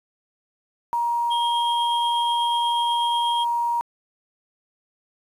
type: tone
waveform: sine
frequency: 945 Hz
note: A#5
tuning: 23 cents sharp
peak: -20 dBFS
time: 0.93-3.81 s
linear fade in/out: 0 ms
type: tone with tremolo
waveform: triangle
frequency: 3235 Hz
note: G#7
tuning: 46 cents flat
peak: -23 dBFS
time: 1.3-3.45 s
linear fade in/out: 20 ms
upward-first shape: triangle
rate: 8.2 Hz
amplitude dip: 30%
effects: resampled to 32000 Hz + 8-bit